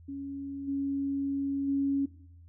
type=tone with level steps; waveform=sine; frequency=277.2 Hz; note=C#4; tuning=in tune; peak=-35 / -28 / -25 dBFS; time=0.08-2.06 s; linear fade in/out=10 ms; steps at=0.67 / 1.67 s; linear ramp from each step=20 ms; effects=noise-tail reverb RT60 0.6 s tail -17 dB re dry + added 84 Hz sine -50 dBFS peak until 2.48 s